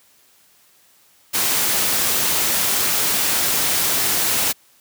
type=noise; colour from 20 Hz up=white; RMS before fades=-19 dBFS; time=1.33-4.53 s; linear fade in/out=20 ms; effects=white hiss -55 dBFS RMS until 4.8 s + high-pass 80 Hz 12 dB/octave